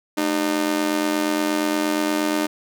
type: tone with amplitude modulation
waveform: sawtooth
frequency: 303.7 Hz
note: D#4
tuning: 42 cents flat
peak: -12 dBFS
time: 0.17-2.47 s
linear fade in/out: 10 ms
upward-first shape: sine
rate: 88.5 Hz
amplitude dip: 80%
effects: none